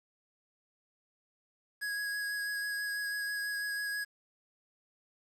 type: tone with vibrato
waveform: square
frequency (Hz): 1661.2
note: G#6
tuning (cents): 0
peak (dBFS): -34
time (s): 1.81-4.05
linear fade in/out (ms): 20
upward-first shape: sine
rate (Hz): 6.1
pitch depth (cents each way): 12
effects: resampled to 32000 Hz + 10-bit